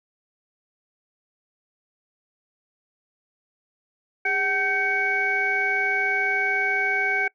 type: tone cluster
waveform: sine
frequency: 404.4 / 758 / 1554 / 2240 Hz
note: G#4 / F#5 / G6 / C#7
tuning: -46 / +42 / -16 / +18 cents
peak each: -32 / -29 / -24 / -23 dBFS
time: 4.25-7.28 s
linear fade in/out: 5 ms
effects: noise-tail reverb RT60 0.1 s tail -23 dB re dry + tanh soft clip ceiling -11 dBFS